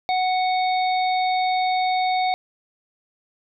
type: harmonic tone with a mistuned harmonic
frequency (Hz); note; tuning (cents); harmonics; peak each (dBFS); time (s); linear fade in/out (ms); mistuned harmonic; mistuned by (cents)
740; F#5; 0; 1 / 3 / 5 / 6; -19 / -29 / -33 / -35; 0.09-2.34; 0; 6; -31
effects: none